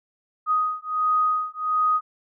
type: beating tone pair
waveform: sine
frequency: 1248 / 1249.4 Hz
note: D#6 / D#6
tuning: +5 / +7 cents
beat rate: 1.4 Hz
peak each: -23 dBFS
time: 0.46-2.01 s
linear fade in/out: 50 ms
effects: none